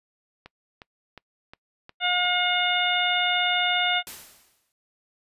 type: click train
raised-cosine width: 0.3 ms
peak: -26 dBFS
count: 6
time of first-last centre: 0.46-2.252 s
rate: 2.79 Hz
type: harmonic tone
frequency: 717 Hz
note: F5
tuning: 45 cents sharp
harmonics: 1 / 2 / 3 / 4 / 5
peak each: -27 / -27 / -27 / -27 / -27 dBFS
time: 2-4.03 s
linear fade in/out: 50 ms
type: noise with exponential decay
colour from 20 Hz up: white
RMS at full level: -36 dBFS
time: 4.07-4.72 s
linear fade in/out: 0 ms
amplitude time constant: 140 ms
effects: noise-tail reverb RT60 0.1 s tail -24 dB re dry + resampled to 32000 Hz